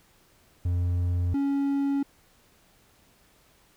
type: tone pair in turn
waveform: triangle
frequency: 88.2 / 278.9 Hz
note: F2 / C#4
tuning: +18 / +11 cents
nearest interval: octave + minor sixth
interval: 1993 cents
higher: second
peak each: -21 dBFS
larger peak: neither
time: 0.65-1.34 / 1.34-2.03 s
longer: neither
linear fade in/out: 5 ms
effects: pink hiss -61 dBFS RMS until 3.76 s